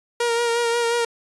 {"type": "tone with vibrato", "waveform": "sawtooth", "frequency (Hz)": 470, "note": "A#4", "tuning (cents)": 14, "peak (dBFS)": -15, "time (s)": [0.2, 1.05], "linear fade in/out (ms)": 5, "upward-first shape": "sine", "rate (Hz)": 5.6, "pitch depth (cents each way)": 27, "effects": ["resampled to 24000 Hz"]}